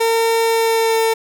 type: tone with pitch glide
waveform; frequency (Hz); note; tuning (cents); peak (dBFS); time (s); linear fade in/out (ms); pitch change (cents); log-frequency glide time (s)
30% pulse; 455.6 to 450.1; A#4 to A4; -40 to +39; -11; 0-1.14; 10; -21; 0.42-1
effects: none